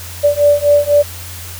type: beating tone pair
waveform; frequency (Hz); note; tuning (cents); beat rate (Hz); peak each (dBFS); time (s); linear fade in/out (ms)
sine; 580 / 584; D5 / D5; -22 / -10; 4; -11; 0.23-1.03; 20
effects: added 88 Hz sine -30 dBFS peak until 1.59 s + white hiss -31 dBFS RMS until 1.59 s